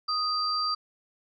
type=tone pair together; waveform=sine; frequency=1244.5 / 4702 Hz; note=D#6 / D8; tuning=0 / +1 cents; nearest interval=octave + major seventh; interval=2301 cents; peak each=-28 dBFS; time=0.08-0.75 s; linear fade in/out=10 ms; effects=none